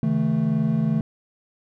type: chord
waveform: triangle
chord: A major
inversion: first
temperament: equal with one note detuned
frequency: 138.59 / 160.96 / 220 Hz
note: C#3 / E3 / A3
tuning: 0 / -41 / 0 cents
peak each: -24 / -21 / -20 dBFS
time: 0.03-1.01 s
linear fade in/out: 2 ms
effects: none